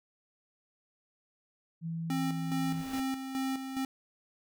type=tone; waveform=sine; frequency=164.81 Hz; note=E3; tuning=in tune; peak=-33 dBFS; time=1.81-2.85 s; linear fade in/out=50 ms
type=tone with tremolo; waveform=square; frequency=265.5 Hz; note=C4; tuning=25 cents sharp; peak=-31 dBFS; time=2.1-3.85 s; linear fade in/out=2 ms; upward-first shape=square; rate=2.4 Hz; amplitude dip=55%
type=noise with exponential growth; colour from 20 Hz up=pink; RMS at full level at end=-43 dBFS; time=2.12-3 s; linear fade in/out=1 ms; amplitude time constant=190 ms
effects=none